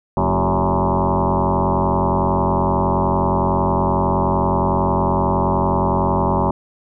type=tone with frequency modulation; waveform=sine; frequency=384.4 Hz; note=G4; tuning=34 cents flat; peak=-14 dBFS; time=0.17-6.51 s; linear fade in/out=2 ms; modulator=90.8 Hz; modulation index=7.2; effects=none